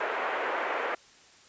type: band-pass noise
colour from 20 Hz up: pink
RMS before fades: -31 dBFS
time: 0-0.95 s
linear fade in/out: 5 ms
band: 450 to 2200 Hz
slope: 24 dB/octave
effects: white hiss -56 dBFS RMS until 1.48 s + resampled to 16000 Hz